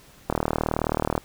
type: click train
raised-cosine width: 1 ms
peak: -8 dBFS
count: 35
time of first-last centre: 0.3-1.179 s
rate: 38.7 Hz
effects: pink hiss -52 dBFS RMS until 1.24 s